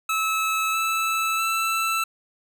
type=tone with pitch steps; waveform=25% pulse; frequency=1300 / 1313.6 / 1327.3 Hz; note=E6 / E6 / E6; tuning=-24 / -6 / +12 cents; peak=-18 dBFS; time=0.09-2.04 s; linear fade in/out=5 ms; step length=650 ms; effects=none